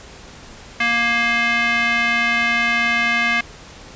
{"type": "tone with band-pass filter", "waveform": "square", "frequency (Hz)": 234.7, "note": "A#3", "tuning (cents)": 12, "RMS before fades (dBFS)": -18, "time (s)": [0.8, 3.41], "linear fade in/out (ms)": 5, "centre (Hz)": 2100, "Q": 3, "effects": ["pink hiss -40 dBFS RMS until 3.95 s", "resampled to 16000 Hz"]}